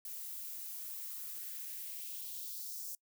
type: noise with high-pass filter sweep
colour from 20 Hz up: violet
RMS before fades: -44 dBFS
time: 0.05-2.95 s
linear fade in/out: 2 ms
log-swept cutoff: 360 to 6100 Hz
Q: 2.1
effects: noise-tail reverb RT60 0.1 s tail -24 dB re dry